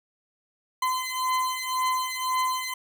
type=beating tone pair; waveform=40% pulse; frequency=1024 / 1025.9 Hz; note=C6 / C6; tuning=-38 / -34 cents; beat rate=1.9 Hz; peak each=-27 dBFS; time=0.82-2.74 s; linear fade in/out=5 ms; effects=none